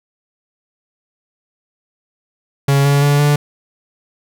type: tone with pitch steps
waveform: 45% pulse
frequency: 139.5 / 141.69 / 143.92 / 146.18 Hz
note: C#3 / C#3 / D3 / D3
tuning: +11 / +38 / -35 / -8 cents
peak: -10 dBFS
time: 2.68-3.36 s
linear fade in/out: 5 ms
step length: 170 ms
effects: none